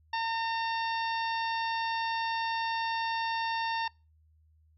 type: harmonic tone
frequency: 910 Hz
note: A#5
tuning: 42 cents flat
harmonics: 1 / 2 / 3 / 4 / 5 / 6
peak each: -30 / -36 / -40 / -42 / -44 / -46 dBFS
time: 0.13-3.88 s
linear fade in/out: 5 ms
effects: noise-tail reverb RT60 0.3 s tail -26 dB re dry + added 78 Hz sine -61 dBFS peak until 4.77 s